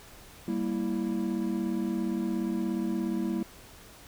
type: chord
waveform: triangle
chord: E diminished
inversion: first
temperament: equal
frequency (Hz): 196 / 233.1 / 329.6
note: G3 / Bb3 / E4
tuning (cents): 0 / 0 / 0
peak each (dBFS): -30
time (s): 0.48-3.43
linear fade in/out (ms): 2
effects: pink hiss -51 dBFS RMS until 4.07 s